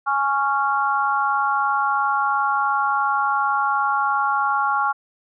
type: chord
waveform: sine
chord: Db major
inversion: second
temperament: just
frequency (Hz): 831.5 / 1108.7 / 1385.9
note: Ab5 / Db6 / F6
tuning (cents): +2 / 0 / -14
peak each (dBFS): -22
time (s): 0.06-4.93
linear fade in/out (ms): 20
effects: none